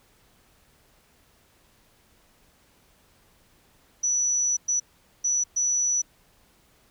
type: tone bursts at uneven times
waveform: sine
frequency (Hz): 5920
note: F#8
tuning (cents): 0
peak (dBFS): -21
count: 4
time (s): 4.03-4.57 / 4.68-4.8 / 5.24-5.44 / 5.56-6.02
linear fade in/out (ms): 10
effects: pink hiss -61 dBFS RMS until 6.9 s